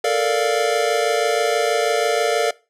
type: chord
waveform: square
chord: Bb major seventh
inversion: third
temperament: equal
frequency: 440 / 466.2 / 587.3 / 698.5 Hz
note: A4 / Bb4 / D5 / F5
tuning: 0 / 0 / 0 / 0 cents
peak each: -23 dBFS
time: 0.04-2.51 s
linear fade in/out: 5 ms
effects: noise-tail reverb RT60 0.3 s tail -22 dB re dry + low-pass 10000 Hz 12 dB/octave